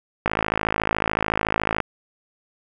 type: click train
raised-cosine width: 0.5 ms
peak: -5 dBFS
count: 84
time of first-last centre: 0.26-1.803 s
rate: 53.8 Hz
effects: none